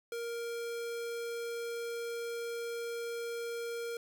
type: tone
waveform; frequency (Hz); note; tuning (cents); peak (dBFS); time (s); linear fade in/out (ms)
square; 467.7; A#4; +6; -37; 0.12-3.97; 2
effects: 13-bit